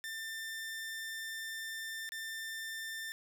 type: tone with dropouts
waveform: sawtooth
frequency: 1790 Hz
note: A6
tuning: 29 cents sharp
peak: -36 dBFS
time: 0.04-3.12 s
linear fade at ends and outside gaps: 0 ms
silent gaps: 2.091-2.12 s
effects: none